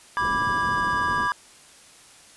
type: chord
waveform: triangle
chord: G# diminished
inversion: first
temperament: equal with one note detuned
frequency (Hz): 987.8 / 1174.7 / 1641.2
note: B5 / D6 / G#6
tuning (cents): 0 / 0 / -21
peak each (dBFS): -24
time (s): 0.17-1.32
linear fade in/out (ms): 0
type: low-pass noise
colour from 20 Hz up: white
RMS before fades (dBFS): -35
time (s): 0.18-1.29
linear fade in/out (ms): 50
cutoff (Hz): 310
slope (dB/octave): 12
effects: white hiss -50 dBFS RMS until 2.36 s + resampled to 24000 Hz

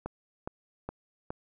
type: click train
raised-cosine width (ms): 1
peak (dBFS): -21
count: 4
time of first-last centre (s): 0.06-1.305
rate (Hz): 2.41
effects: none

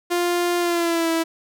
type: tone with pitch glide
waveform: sawtooth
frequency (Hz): 350 to 328.5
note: F4 to E4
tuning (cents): +4 to -6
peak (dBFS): -15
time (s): 0.1-1.24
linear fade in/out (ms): 20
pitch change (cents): -110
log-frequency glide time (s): 0.59-1.1
effects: none

